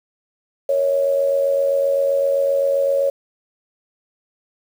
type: tone with amplitude modulation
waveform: sine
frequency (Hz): 554.4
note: C#5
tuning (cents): 0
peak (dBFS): -12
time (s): 0.69-3.1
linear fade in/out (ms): 5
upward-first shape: sine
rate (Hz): 87.7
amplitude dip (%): 60
effects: 7-bit

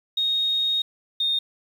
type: tone pair in turn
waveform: sine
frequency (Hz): 3729 / 3678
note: A#7 / A#7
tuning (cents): 0 / -24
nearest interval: unison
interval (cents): 24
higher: first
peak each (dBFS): -20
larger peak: neither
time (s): 0.17-0.82 / 1.2-1.39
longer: first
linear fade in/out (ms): 5
effects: 8-bit

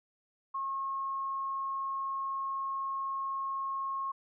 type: tone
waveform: sine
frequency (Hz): 1084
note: C#6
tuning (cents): -39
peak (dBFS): -32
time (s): 0.54-4.12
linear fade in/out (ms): 10
effects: none

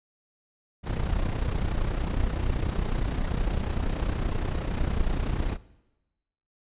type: noise with amplitude modulation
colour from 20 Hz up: brown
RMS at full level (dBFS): -24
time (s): 0.83-5.58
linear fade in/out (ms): 50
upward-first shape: sine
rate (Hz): 30.7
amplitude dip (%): 65
effects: noise-tail reverb RT60 1.0 s tail -19 dB re dry + resampled to 8000 Hz

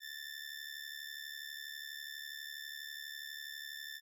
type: ring-modulated tone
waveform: 20% pulse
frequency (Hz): 1774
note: A6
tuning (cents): +14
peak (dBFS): -36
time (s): 0-4.01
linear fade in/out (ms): 50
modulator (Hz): 36.1
effects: none

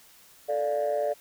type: chord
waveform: sine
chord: D minor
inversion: second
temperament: equal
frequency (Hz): 440 / 587.3 / 698.5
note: A4 / D5 / F5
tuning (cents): 0 / 0 / 0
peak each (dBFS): -30 / -25 / -30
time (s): 0.48-1.14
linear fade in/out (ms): 20
effects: tanh soft clip ceiling -19 dBFS + white hiss -55 dBFS RMS until 1.2 s

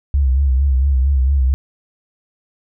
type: tone with vibrato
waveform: sine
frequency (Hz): 67.2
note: C2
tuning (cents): +47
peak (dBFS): -11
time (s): 0.14-1.54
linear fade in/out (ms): 0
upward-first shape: sine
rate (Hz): 4.4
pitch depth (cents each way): 90
effects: none

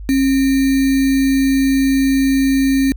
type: tone with sample-and-hold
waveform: sine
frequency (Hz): 270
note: C#4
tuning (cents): -45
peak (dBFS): -11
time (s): 0.09-2.92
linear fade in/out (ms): 0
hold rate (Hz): 2100
effects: added 50 Hz sine -27 dBFS peak until 2.96 s

